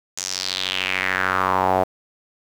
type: tone with band-pass filter sweep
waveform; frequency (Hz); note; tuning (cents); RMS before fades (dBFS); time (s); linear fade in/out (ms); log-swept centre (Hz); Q
sawtooth; 93.5; F#2; +19; -22; 0.17-1.84; 10; 6800 to 670; 3.5
effects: 7-bit